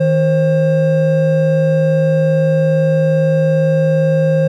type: tone pair together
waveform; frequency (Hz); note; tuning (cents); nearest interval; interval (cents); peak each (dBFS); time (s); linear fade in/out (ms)
triangle; 158.3 / 532.5; D#3 / C5; +30 / +30; octave + major sixth; 2100; -11; 0-4.48; 10
effects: none